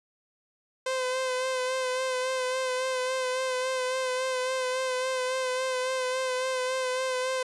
sawtooth tone with vibrato, 514 Hz, C5, 31 cents flat, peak -23 dBFS, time 0.86-7.43 s, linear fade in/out 5 ms, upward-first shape sine, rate 3.6 Hz, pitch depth 28 cents each way, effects resampled to 22050 Hz

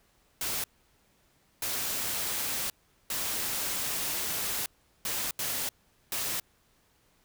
white noise bursts at uneven times, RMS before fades -32 dBFS, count 6, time 0.41-0.64 / 1.62-2.7 / 3.1-4.66 / 5.05-5.31 / 5.39-5.69 / 6.12-6.4 s, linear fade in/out 2 ms, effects pink hiss -67 dBFS RMS until 7.24 s

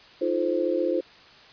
sine chord, F dominant seventh, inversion third, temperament just, 314.3 / 349.2 / 436.5 / 523.8 Hz, Eb4 / F4 / A4 / C5, +18 / 0 / -14 / +2 cents, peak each -29 / -26 / -32 / -26 dBFS, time 0.21-1.01 s, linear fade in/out 10 ms, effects white hiss -50 dBFS RMS until 1.52 s + resampled to 11025 Hz

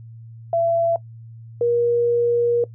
sine tone pair in turn, 672 / 475.2 Hz, E5 / A#4, +33 / +33 cents, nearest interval tritone, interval 600 cents, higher first, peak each -16 / -15 dBFS, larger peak second, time 0.53-0.96 / 1.61-2.64 s, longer second, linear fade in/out 2 ms, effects noise-tail reverb RT60 0.1 s tail -19 dB re dry + added 114 Hz sine -37 dBFS peak until 2.74 s

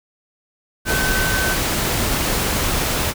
sine tone in noise, 1528 Hz, G6, 45 cents flat, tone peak -21 dBFS, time 0.85-1.57 s, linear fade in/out 50 ms, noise pink, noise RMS -20 dBFS, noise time 0.85-3.14 s, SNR -4 dB, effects none

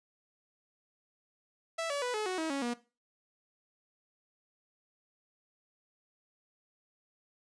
sawtooth tone with pitch steps, 659.3 / 570.6 / 493.9 / 427.5 / 370 / 320.3 / 277.2 / 239.9 Hz, E5 / C#5 / B4 / A4 / F#4 / E4 / C#4 / A#3, 0 / +50 / 0 / -50 / 0 / -50 / 0 / +50 cents, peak -28 dBFS, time 1.78-2.74 s, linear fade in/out 10 ms, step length 120 ms, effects noise-tail reverb RT60 0.3 s tail -17 dB re dry + resampled to 22050 Hz

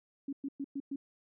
sine tone bursts, 277.2 Hz, C#4, in tune, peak -34 dBFS, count 5, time 0.28-0.96 s, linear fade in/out 5 ms, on 48 ms, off 110 ms, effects none

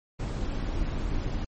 brown noise with amplitude modulation, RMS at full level -27 dBFS, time 0.19-1.45 s, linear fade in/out 10 ms, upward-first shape sine, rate 266 Hz, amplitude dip 50%, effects MP3 32 kbps

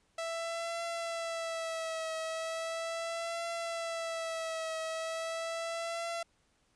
sawtooth tone with vibrato, 659.3 Hz, E5, in tune, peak -31 dBFS, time 0.18-6.23 s, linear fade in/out 5 ms, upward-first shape triangle, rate 0.38 Hz, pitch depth 46 cents each way, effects pink hiss -72 dBFS RMS until 6.75 s + resampled to 22050 Hz

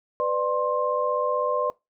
sine tone cluster, 499.1 / 595 / 1056 Hz, B4 / D5 / C6, +18 / +22 / +16 cents, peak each -26 dBFS, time 0.2-1.7 s, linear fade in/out 0 ms, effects noise-tail reverb RT60 0.2 s tail -22 dB re dry

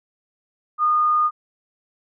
sine tone, 1224 Hz, D#6, 29 cents flat, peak -15 dBFS, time 0.78-1.31 s, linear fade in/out 50 ms, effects none

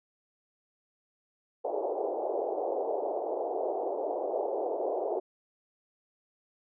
pink band-pass noise, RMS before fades -32 dBFS, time 1.64-5.2 s, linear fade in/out 10 ms, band 370 to 790 Hz, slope 48 dB/octave, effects none

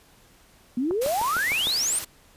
sine exponential sweep, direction up, 233.1 to 9397 Hz, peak -22 dBFS, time 0.77-1.99 s, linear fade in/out 5 ms
click train, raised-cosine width 1 ms, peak -19 dBFS, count 6, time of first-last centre 0.91-1.671 s, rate 6.57 Hz
white noise, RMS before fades -33 dBFS, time 1.01-2.05 s, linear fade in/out 10 ms
effects pink hiss -56 dBFS RMS until 2.36 s + resampled to 32000 Hz

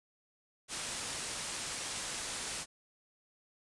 white low-pass noise, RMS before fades -40 dBFS, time 0.68-2.66 s, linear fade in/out 50 ms, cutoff 10000 Hz, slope 48 dB/octave, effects resampled to 24000 Hz

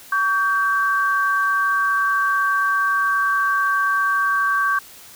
sine tone pair together, 1132.8 / 1568 Hz, C#6 / G6, +37 / 0 cents, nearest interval tritone, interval 563 cents, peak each -19 dBFS, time 0.12-4.79 s, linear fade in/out 5 ms, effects white hiss -43 dBFS RMS until 5.15 s

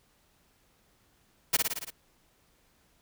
white noise with echo, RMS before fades -23 dBFS, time 1.53-1.57 s, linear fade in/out 10 ms, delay 56 ms, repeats 6, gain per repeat -3 dB, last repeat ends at 1.906 s, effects pink hiss -67 dBFS RMS until 3.01 s

